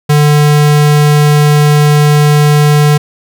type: tone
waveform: square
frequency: 148.3 Hz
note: D3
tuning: 17 cents sharp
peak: -5 dBFS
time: 0.09-2.98 s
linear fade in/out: 10 ms
effects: none